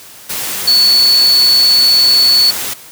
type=tone in noise; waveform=sine; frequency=4435 Hz; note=C#8; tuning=in tune; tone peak=-6 dBFS; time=0.67-2.51 s; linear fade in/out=10 ms; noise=white; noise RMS=-20 dBFS; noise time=0.29-2.74 s; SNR=+11 dB; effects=white hiss -36 dBFS RMS until 2.91 s + high-pass 60 Hz 12 dB/octave